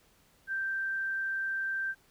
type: tone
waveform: sine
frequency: 1568 Hz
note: G6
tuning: in tune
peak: -30 dBFS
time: 0.47-1.95 s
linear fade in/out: 50 ms
effects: pink hiss -65 dBFS RMS until 2.1 s